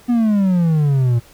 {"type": "exponential sweep", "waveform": "triangle", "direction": "down", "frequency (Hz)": [246.9, 115.3], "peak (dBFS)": -10, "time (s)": [0.08, 1.2], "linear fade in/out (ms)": 20, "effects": ["pink hiss -47 dBFS RMS until 1.33 s"]}